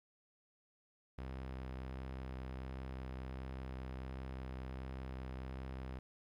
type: tone with vibrato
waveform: sawtooth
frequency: 65 Hz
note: C2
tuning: 11 cents flat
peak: -39 dBFS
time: 1.18-5.99 s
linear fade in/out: 5 ms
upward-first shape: sine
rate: 1.4 Hz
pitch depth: 12 cents each way
effects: low-pass 3000 Hz 12 dB/octave + 13-bit